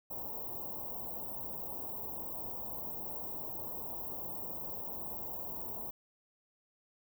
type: band-stop noise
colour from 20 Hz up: white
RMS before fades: -41 dBFS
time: 0.1-5.91 s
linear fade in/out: 10 ms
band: 1000 to 15000 Hz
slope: 48 dB/octave
effects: none